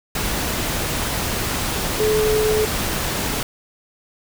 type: tone in noise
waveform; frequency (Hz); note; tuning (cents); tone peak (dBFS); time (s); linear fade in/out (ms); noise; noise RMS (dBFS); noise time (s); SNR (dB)
sine; 430; A4; -40; -16; 2-2.65; 2; pink; -23; 0.15-3.43; +4
effects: none